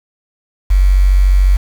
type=tone with quantisation; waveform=sine; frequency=46.97 Hz; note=F#1; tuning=27 cents sharp; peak=-6 dBFS; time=0.7-1.57 s; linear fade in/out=10 ms; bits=5; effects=none